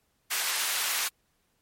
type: high-pass noise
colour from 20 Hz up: pink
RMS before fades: -29 dBFS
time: 0.3-1.09 s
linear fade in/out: 20 ms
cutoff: 1400 Hz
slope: 12 dB/octave
effects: pink hiss -72 dBFS RMS until 1.61 s + MP3 64 kbps